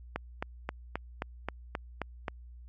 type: click train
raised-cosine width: 0.5 ms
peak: -17 dBFS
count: 9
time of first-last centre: 0.16-2.282 s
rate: 3.77 Hz
effects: added 60 Hz sine -46 dBFS peak until 2.68 s + MP3 48 kbps